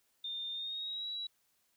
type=tone with pitch glide; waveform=sine; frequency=3620 to 3902 Hz; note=A7 to B7; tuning=+48 to -22 cents; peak=-37 dBFS; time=0.24-1.27 s; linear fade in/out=5 ms; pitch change=+130 cents; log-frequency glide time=0.52-1.09 s; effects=white hiss -75 dBFS RMS until 1.76 s